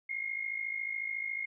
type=tone with amplitude modulation; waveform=sine; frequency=2143 Hz; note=C7; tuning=41 cents sharp; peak=-30 dBFS; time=0.09-1.46 s; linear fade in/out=10 ms; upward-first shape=sine; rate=54 Hz; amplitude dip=75%; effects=none